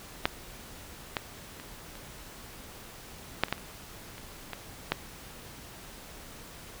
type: clicks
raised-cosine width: 0.3 ms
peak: -7 / -12 / -28 / -29 / -6 / -24 / -11 / -30 / -28 / -19 / -9 dBFS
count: 11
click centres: 0.255 / 1.168 / 1.599 / 1.954 / 3.436 / 3.484 / 3.526 / 3.58 / 4.181 / 4.533 / 4.92 s
effects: pink hiss -47 dBFS RMS until 6.8 s